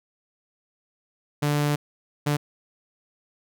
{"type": "tone bursts at uneven times", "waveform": "sawtooth", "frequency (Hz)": 146.83, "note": "D3", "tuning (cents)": 0, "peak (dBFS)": -17, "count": 2, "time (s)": [[1.42, 1.76], [2.26, 2.37]], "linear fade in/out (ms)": 10, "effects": []}